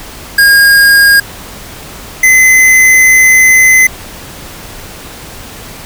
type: tone pair in turn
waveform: square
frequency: 1625 / 2041 Hz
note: G#6 / C7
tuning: -38 / -44 cents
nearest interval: major third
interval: 394 cents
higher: second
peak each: -3 dBFS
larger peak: neither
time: 0.38-1.2 / 2.23-3.87 s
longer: second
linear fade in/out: 5 ms
effects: pink hiss -28 dBFS RMS until 5.85 s